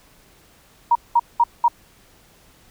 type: tone bursts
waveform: sine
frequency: 946 Hz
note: A#5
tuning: 25 cents sharp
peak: -11 dBFS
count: 4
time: 0.91-1.682 s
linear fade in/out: 5 ms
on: 43 ms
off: 200 ms
effects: pink hiss -53 dBFS RMS until 2.7 s